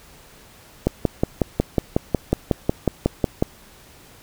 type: click train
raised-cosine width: 2 ms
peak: -3 dBFS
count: 15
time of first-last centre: 0.87-3.425 s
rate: 5.48 Hz
effects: pink hiss -48 dBFS RMS until 4.22 s